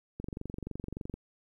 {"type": "click train", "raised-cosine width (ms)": 3, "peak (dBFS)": -25, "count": 23, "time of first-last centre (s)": [0.2, 1.14], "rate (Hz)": 23.4, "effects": ["11-bit"]}